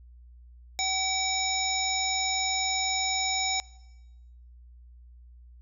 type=harmonic tone; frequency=762 Hz; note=G5; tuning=49 cents flat; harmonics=1 / 3 / 5 / 7 / 9; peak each=-32 / -32 / -32 / -32 / -32 dBFS; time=0.79-3.6 s; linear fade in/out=0 ms; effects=noise-tail reverb RT60 1.0 s tail -22 dB re dry + added 60 Hz sine -48 dBFS peak until 5.61 s